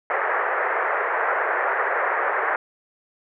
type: band-pass noise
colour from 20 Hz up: white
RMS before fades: -23 dBFS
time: 0.1-2.56 s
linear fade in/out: 2 ms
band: 410 to 1900 Hz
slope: 48 dB/octave
effects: none